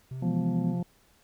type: tone with vibrato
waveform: triangle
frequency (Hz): 128.2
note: C3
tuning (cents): -35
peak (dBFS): -32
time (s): 0.11-0.81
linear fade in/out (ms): 5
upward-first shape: triangle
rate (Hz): 3.3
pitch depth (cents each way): 40
type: chord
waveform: sine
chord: E major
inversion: none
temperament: equal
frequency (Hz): 164.81 / 207.7 / 246.9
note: E3 / G#3 / B3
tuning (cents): 0 / 0 / 0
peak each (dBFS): -32 / -34 / -31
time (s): 0.21-0.76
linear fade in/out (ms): 50
type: harmonic tone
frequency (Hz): 175.1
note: F3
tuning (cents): +5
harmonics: 1 / 2 / 3 / 4 / 5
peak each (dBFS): -28 / -41 / -45 / -46 / -48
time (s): 0.22-0.83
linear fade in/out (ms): 5
effects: pink hiss -63 dBFS RMS until 1.23 s